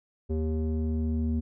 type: tone with low-pass filter sweep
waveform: square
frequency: 78.6 Hz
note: D#2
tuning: 18 cents sharp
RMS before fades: -28 dBFS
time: 0.29-1.41 s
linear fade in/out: 20 ms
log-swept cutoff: 390 to 250 Hz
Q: 2.7
effects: none